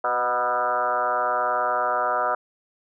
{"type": "tone with frequency modulation", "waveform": "sine", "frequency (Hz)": 980, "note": "B5", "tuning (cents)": -14, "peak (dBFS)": -20, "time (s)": [0.04, 2.35], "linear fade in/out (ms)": 5, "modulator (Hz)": 121, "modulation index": 3.7, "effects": []}